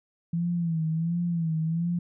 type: tone with vibrato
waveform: sine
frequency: 166.2 Hz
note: E3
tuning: 15 cents sharp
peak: -24 dBFS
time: 0.33-1.99 s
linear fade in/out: 5 ms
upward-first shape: sine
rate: 1.4 Hz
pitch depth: 79 cents each way
effects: none